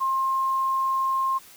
sine tone, 1063 Hz, C6, 27 cents sharp, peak -21 dBFS, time 0-1.39 s, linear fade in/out 20 ms, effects white hiss -49 dBFS RMS until 1.56 s

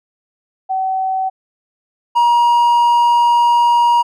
sine / triangle tone pair in turn, 760 / 951 Hz, F#5 / A#5, +46 / +34 cents, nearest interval major third, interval 388 cents, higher second, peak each -15 / -7 dBFS, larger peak second, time 0.69-1.3 / 2.15-4.03 s, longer second, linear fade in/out 20 ms, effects none

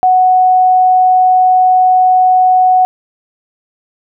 sine tone, 740 Hz, F#5, in tune, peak -5 dBFS, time 0.03-2.85 s, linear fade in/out 0 ms, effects none

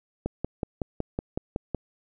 click train, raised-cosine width 2 ms, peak -14 dBFS, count 9, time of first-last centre 0.26-1.747 s, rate 5.38 Hz, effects none

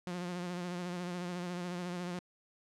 sawtooth tone with vibrato, 177.4 Hz, F3, 27 cents sharp, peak -33 dBFS, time 0.07-2.19 s, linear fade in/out 0 ms, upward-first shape sine, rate 14 Hz, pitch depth 39 cents each way, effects low-pass 8000 Hz 12 dB/octave

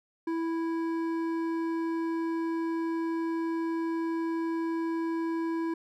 sine tone with hard clipping, 329.6 Hz, E4, in tune, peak -30 dBFS, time 0.27-5.74 s, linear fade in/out 5 ms, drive 10 dB, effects none

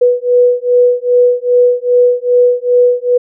sine beating tone pair, 490 / 492.5 Hz, B4 / B4, -14 / -5 cents, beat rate 2.5 Hz, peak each -10 dBFS, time 0.01-3.18 s, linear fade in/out 10 ms, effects none

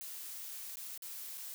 blue noise with dropouts, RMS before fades -45 dBFS, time 0.01-1.54 s, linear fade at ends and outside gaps 0 ms, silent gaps 0.757-0.77 / 0.977-1.022 / 1.375-1.379 s, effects none

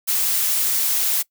blue noise, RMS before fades -20 dBFS, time 0.07-1.23 s, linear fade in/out 20 ms, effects noise-tail reverb RT60 0.1 s tail -22 dB re dry

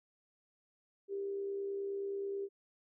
sine tone with amplitude modulation, 396.5 Hz, G4, 20 cents sharp, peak -34 dBFS, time 1.08-2.49 s, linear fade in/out 50 ms, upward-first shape sine, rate 69.4 Hz, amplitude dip 35%, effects none

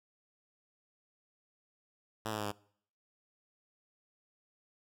5% pulse tone with pitch steps, 110 / 107.36 / 104.79 / 102.28 Hz, A2 / A2 / G#2 / G#2, 0 / -42 / +16 / -26 cents, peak -24 dBFS, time 2.25-2.518 s, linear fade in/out 10 ms, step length 67 ms, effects noise-tail reverb RT60 0.6 s tail -23 dB re dry

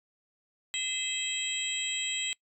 sine tone cluster, 2037 / 2601 / 3194 / 3855 / 7720 Hz, C7 / E7 / G7 / B7 / B8, -47 / -24 / +32 / -43 / -40 cents, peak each -39 / -36 / -33 / -39 / -35 dBFS, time 0.74-2.33 s, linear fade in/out 0 ms, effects noise-tail reverb RT60 0.1 s tail -24 dB re dry + tanh soft clip ceiling -18 dBFS

